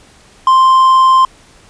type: tone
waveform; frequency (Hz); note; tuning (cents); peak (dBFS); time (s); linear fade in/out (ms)
triangle; 1046.5; C6; 0; -3; 0.47-1.25; 2
effects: pink hiss -44 dBFS RMS until 1.69 s + resampled to 22050 Hz